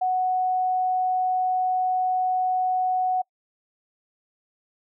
sine tone, 740 Hz, F#5, in tune, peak -20 dBFS, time 0.01-3.22 s, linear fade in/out 10 ms, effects noise-tail reverb RT60 0.1 s tail -26 dB re dry

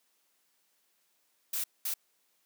blue noise bursts at uneven times, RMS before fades -33 dBFS, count 2, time 1.53-1.64 / 1.85-1.94 s, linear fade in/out 5 ms, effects white hiss -73 dBFS RMS until 2.45 s + high-pass 200 Hz 12 dB/octave

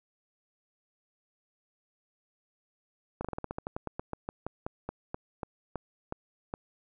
slowing click train, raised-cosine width 1 ms, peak -20 dBFS, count 22, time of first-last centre 3.21-6.539 s, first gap 36 ms, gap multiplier 1.13, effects none

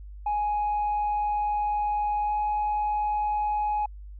sine tone with pitch glide, 834 to 839.3 Hz, G#5 to G#5, +7 to +18 cents, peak -22 dBFS, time 0.26-3.86 s, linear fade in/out 5 ms, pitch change +11 cents, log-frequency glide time 2.25-2.32 s, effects tanh soft clip ceiling -21 dBFS + added 50 Hz sine -39 dBFS peak until 4.19 s

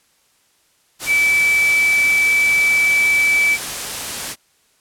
sine tone in noise, 2308 Hz, D7, 31 cents flat, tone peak -12 dBFS, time 1.06-3.58 s, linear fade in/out 50 ms, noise white, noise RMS -25 dBFS, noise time 0.99-4.36 s, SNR +10 dB, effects white hiss -59 dBFS RMS until 4.8 s + low-pass 11000 Hz 12 dB/octave

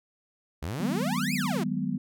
sawtooth exponential two-way sweep, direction up then down, 67.5 to 2628 to 295.2 Hz, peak -27 dBFS, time 0.62-1.64 s, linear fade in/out 10 ms, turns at 1.34 s
sine chord, G# minor seventh, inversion second, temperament equal with one note detuned, 155.56 / 189.32 / 207.7 / 246.9 Hz, D#3 / F#3 / G#3 / B3, 0 / +40 / 0 / 0 cents, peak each -34 / -31 / -34 / -31 dBFS, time 0.8-1.98 s, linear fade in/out 5 ms
effects none

